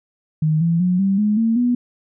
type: tone with pitch steps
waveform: sine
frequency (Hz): 155.56 / 167.69 / 180.77 / 194.86 / 210.1 / 226.4 / 244.1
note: D#3 / E3 / F#3 / G3 / G#3 / A3 / B3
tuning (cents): 0 / +30 / -40 / -10 / +20 / +50 / -20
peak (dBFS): -14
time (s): 0.42-1.75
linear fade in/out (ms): 5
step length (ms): 190
effects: none